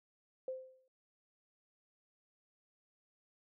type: tone with exponential decay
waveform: sine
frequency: 519 Hz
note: C5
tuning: 14 cents flat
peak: -35 dBFS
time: 0.48-0.88 s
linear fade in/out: 2 ms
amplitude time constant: 85 ms
effects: none